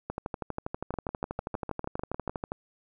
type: two click trains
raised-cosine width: 1 ms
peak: -19 / -18 dBFS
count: 10 / 31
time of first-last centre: 0.94-2.295 / 0.1-2.519 s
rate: 6.64 / 12.4 Hz
effects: none